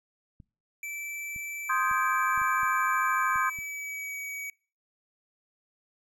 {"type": "clicks", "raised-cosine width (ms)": 5, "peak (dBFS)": -36, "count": 8, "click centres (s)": [0.402, 1.362, 1.913, 2.377, 2.416, 2.632, 3.359, 3.588]}
{"type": "tone with pitch glide", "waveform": "square", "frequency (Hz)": [2323, 2267], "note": ["D7", "C#7"], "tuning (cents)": [-20, 38], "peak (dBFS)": -35, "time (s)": [0.83, 4.5], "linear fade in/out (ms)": 2, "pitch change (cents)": -42, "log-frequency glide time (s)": [3.13, 4.17]}
{"type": "chord", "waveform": "sine", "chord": "Ab major seventh", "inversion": "first", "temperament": "equal", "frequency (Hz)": [1046.5, 1244.5, 1568, 1661.2], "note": ["C6", "Eb6", "G6", "Ab6"], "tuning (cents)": [0, 0, 0, 0], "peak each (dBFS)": [-28, -29, -30, -34], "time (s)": [1.69, 3.5], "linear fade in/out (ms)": 10}
{"effects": ["noise-tail reverb RT60 0.4 s tail -24 dB re dry"]}